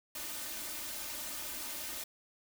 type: noise with comb filter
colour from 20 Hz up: white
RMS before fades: -41 dBFS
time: 0.15-2.04 s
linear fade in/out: 5 ms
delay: 3.3 ms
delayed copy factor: +0.85
effects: none